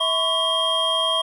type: tone cluster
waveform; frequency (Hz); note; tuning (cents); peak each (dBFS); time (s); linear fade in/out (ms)
triangle; 650 / 1018 / 1120 / 3225; E5 / C6 / C#6 / G7; -24 / -48 / +18 / +48; -24 / -26 / -26 / -19; 0-1.22; 10
effects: none